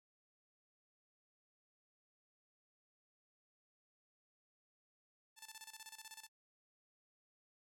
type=tone with tremolo; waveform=5% pulse; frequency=880 Hz; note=A5; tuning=in tune; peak=-38 dBFS; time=5.36-6.29 s; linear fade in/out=50 ms; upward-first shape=square; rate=16 Hz; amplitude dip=80%; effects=none